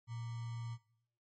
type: tone with sample-and-hold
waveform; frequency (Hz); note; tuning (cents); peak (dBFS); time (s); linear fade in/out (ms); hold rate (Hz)
sine; 116.54; A#2; 0; -40; 0.07-0.78; 50; 1050
effects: noise-tail reverb RT60 0.7 s tail -19 dB re dry + MP3 32 kbps